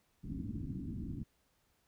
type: low-pass noise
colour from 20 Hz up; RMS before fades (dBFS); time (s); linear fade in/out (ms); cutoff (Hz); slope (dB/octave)
white; -41; 0.23-1.24; 20; 290; 48
effects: pink hiss -75 dBFS RMS until 1.87 s